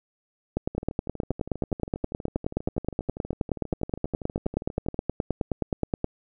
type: two click trains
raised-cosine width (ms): 2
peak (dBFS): -11 / -22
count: 53 / 53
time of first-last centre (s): 0.57-6.044 / 0.75-4.944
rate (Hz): 9.5 / 12.4
effects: none